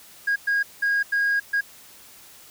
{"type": "tone bursts at uneven times", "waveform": "sine", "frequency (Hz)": 1635, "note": "G#6", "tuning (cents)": -28, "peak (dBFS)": -17, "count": 5, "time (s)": [[0.27, 0.36], [0.47, 0.63], [0.82, 1.03], [1.12, 1.4], [1.53, 1.61]], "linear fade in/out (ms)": 10, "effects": ["tanh soft clip ceiling -17 dBFS", "white hiss -48 dBFS RMS until 2.5 s"]}